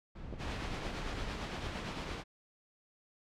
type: noise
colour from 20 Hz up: brown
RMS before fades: -44 dBFS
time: 0.15-1.31 s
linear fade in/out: 10 ms
type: clicks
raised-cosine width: 2 ms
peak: -30 dBFS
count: 2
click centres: 0.327 / 0.338 s
type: noise with tremolo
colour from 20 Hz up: pink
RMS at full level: -38 dBFS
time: 0.38-2.24 s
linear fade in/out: 50 ms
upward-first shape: triangle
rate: 8.8 Hz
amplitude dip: 40%
effects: low-pass 4000 Hz 12 dB/octave